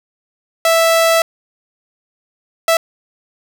sawtooth tone bursts at uneven times, 659 Hz, E5, 1 cent flat, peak -6 dBFS, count 2, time 0.65-1.22 / 2.68-2.77 s, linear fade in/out 2 ms, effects none

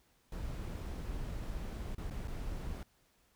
brown noise with dropouts, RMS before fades -40 dBFS, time 0.32-2.83 s, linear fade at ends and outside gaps 2 ms, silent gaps 1.949-1.981 / 2.1-2.108 / 2.275-2.28 s, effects pink hiss -71 dBFS RMS until 3.35 s

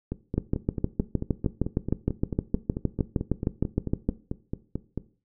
two click trains, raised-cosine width 3 ms, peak -16 / -10 dBFS, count 23 / 25, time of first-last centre 0.12-4.977 / 0.38-4.089 s, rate 4.53 / 6.47 Hz, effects noise-tail reverb RT60 0.4 s tail -17 dB re dry

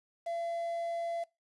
triangle tone with quantisation, 678 Hz, E5, 49 cents sharp, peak -31 dBFS, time 0.26-1.24 s, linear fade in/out 10 ms, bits 9, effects noise-tail reverb RT60 0.2 s tail -21 dB re dry + resampled to 24000 Hz

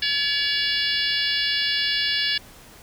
harmonic tone with a mistuned harmonic, 570 Hz, C#5, 48 cents sharp, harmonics 3 / 4 / 5 / 6 / 7 / 8 / 9, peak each -27 / -31 / -27 / -27 / -30 / -29 / -30 dBFS, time 0.02-2.38 s, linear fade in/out 5 ms, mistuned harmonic 7, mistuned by +29 cents, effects pink hiss -47 dBFS RMS until 2.82 s

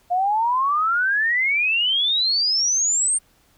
sine exponential sweep, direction up, 698.5 to 8870 Hz, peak -17 dBFS, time 0.1-3.19 s, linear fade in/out 20 ms, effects pink hiss -59 dBFS RMS until 3.57 s

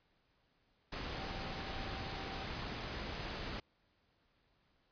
sine tone in noise, 776 Hz, G5, 18 cents flat, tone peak -51 dBFS, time 1.14-2.48 s, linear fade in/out 5 ms, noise pink, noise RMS -42 dBFS, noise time 0.92-3.6 s, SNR -12 dB, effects pink hiss -75 dBFS RMS until 4.91 s + resampled to 11025 Hz

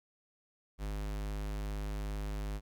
square tone, 51.2 Hz, G#1, 24 cents flat, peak -36 dBFS, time 0.78-2.61 s, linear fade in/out 50 ms, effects 13-bit

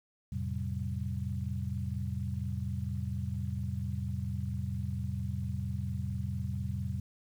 sine tone cluster, 85.9 / 110.2 / 130.1 / 192.1 Hz, F2 / A2 / C3 / G3, -28 / +3 / -9 / -35 cents, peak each -36 / -38 / -38 / -40 dBFS, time 0.32-7 s, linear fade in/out 5 ms, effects 10-bit

